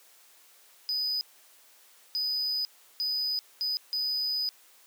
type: tone bursts at uneven times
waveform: triangle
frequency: 4984 Hz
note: D#8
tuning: 2 cents sharp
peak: -26 dBFS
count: 5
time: 0.89-1.21 / 2.15-2.65 / 3-3.39 / 3.61-3.77 / 3.93-4.49 s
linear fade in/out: 0 ms
effects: white hiss -58 dBFS RMS until 4.86 s + high-pass 400 Hz 12 dB/octave